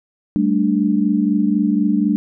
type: chord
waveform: sine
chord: G suspended second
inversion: none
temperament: equal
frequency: 196 / 220 / 293.7 Hz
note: G3 / A3 / D4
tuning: 0 / 0 / 0 cents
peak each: -18 dBFS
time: 0.36-2.16 s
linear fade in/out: 0 ms
effects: none